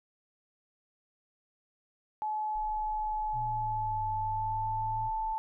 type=tone with pitch glide; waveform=sine; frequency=857 to 879.6 Hz; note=A5 to A5; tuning=-46 to -1 cents; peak=-30 dBFS; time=2.22-5.38 s; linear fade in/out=0 ms; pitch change=+45 cents; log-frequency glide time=3.42-4.62 s
type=tone; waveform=sine; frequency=26.26 Hz; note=G#0; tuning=20 cents sharp; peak=-40 dBFS; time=2.55-5.34 s; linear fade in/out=10 ms
type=linear two-way sweep; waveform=sine; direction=down then up; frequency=124.2 to 97.9 to 111.2 Hz; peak=-39 dBFS; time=3.32-5.11 s; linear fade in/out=50 ms; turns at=4.1 s
effects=none

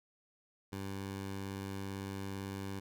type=tone; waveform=15% pulse; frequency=97.8 Hz; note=G2; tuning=4 cents flat; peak=-33 dBFS; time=0.72-2.8 s; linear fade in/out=10 ms; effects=none

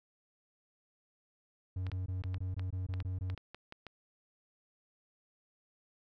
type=tone bursts; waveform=triangle; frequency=92.5 Hz; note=F#2; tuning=in tune; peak=-32 dBFS; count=10; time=1.76-3.349 s; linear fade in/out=5 ms; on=140 ms; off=21 ms
type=clicks; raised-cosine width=0.3 ms; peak=-30 dBFS; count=12; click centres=1.867 / 1.917 / 2.238 / 2.344 / 2.595 / 2.939 / 3.003 / 3.3 / 3.377 / 3.546 / 3.724 / 3.867 s
effects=none

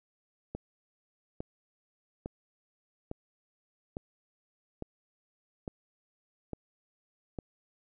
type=click train; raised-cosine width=2 ms; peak=-23 dBFS; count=9; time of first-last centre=0.55-7.388 s; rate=1.17 Hz; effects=none

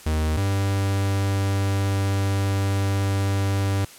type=tone pair in turn; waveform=45% pulse; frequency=78 / 98.27 Hz; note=D#2 / G2; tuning=+5 / +5 cents; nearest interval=major third; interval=400 cents; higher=second; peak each=-20 / -20 dBFS; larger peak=neither; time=0.06-0.37 / 0.37-3.85 s; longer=second; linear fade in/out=5 ms; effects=white hiss -45 dBFS RMS until 3.98 s + low-pass 12000 Hz 12 dB/octave

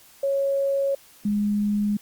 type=tone pair in turn; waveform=sine; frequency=552 / 206.8 Hz; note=C#5 / G#3; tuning=-7 / -7 cents; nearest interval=octave + perfect fourth; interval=1700 cents; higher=first; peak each=-20 dBFS; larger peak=neither; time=0.23-0.95 / 1.25-1.97 s; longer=neither; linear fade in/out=5 ms; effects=white hiss -52 dBFS RMS until 2.01 s + Opus 48 kbps

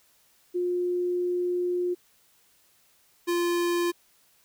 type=tone pair in turn; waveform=sine / square; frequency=356.1 / 347 Hz; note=F4 / F4; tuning=+34 / -11 cents; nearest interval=unison; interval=45 cents; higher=first; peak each=-24 dBFS; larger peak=neither; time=0.54-1.95 / 3.27-3.92 s; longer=first; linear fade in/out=20 ms; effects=white hiss -63 dBFS RMS until 4.44 s

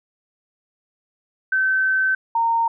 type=tone pair in turn; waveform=sine; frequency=1537 / 920.5 Hz; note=G6 / A#5; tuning=-35 / -22 cents; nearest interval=major sixth; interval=887 cents; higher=first; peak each=-16 dBFS; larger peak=neither; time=1.52-2.15 / 2.35-2.68 s; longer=first; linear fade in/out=5 ms; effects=none

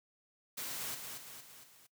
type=noise with echo; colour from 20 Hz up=white; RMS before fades=-41 dBFS; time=0.57-0.95 s; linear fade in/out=10 ms; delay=230 ms; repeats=4; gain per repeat=-5 dB; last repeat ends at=1.87 s; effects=noise-tail reverb RT60 0.1 s tail -20 dB re dry + high-pass 100 Hz 12 dB/octave

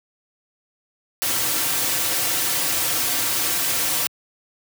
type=noise with comb filter; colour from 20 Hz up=white; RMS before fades=-22 dBFS; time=1.22-4.07 s; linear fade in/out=0 ms; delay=4.8 ms; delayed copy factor=-0.65; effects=high-pass 100 Hz 12 dB/octave

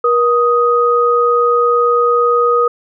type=tone pair together; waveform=sine; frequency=477.7 / 1249 Hz; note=A#4 / D#6; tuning=+42 / +6 cents; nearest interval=octave + perfect fourth; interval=1664 cents; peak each=-12 dBFS; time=0.04-2.68 s; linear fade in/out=5 ms; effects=none

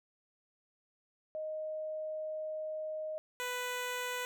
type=tone pair in turn; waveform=sine / 10% pulse; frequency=622.3 / 495.8 Hz; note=D#5 / B4; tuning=0 / +7 cents; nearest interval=major third; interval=393 cents; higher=first; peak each=-36 / -27 dBFS; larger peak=second; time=1.35-3.18 / 3.4-4.25 s; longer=first; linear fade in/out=0 ms; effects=none

